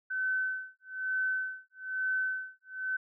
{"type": "tone with tremolo", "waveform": "sine", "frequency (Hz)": 1523, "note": "F#6", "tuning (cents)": 50, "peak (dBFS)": -27, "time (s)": [0.1, 2.97], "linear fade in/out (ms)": 10, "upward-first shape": "sine", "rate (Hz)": 1.1, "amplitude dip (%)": 100, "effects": []}